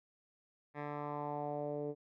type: tone with low-pass filter sweep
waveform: 10% pulse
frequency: 146.83 Hz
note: D3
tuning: in tune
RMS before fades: -40 dBFS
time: 0.74-1.95 s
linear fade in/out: 50 ms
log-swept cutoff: 1700 to 430 Hz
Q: 2.9
effects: none